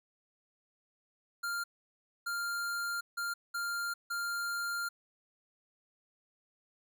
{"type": "tone bursts at uneven times", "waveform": "square", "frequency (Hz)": 1396.9, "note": "F6", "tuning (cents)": 0, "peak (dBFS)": -34, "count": 5, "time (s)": [[1.43, 1.64], [2.26, 3.01], [3.17, 3.34], [3.54, 3.94], [4.1, 4.89]], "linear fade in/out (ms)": 10, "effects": []}